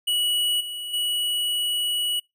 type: tone with level steps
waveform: square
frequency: 2932 Hz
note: F#7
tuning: 16 cents flat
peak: -21 / -31 / -23 dBFS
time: 0.07-2.2 s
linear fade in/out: 10 ms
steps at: 0.6 / 0.93 s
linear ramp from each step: 10 ms
effects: noise-tail reverb RT60 0.2 s tail -25 dB re dry